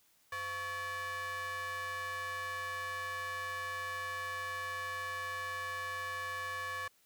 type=ring-modulated tone; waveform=square; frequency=302.2 Hz; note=D4; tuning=50 cents sharp; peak=-35 dBFS; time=0.32-6.88 s; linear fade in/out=5 ms; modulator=1420 Hz; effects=white hiss -69 dBFS RMS until 7.05 s